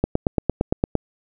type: click train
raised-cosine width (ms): 2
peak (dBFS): -4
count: 9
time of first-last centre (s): 0.04-0.953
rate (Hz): 8.76
effects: none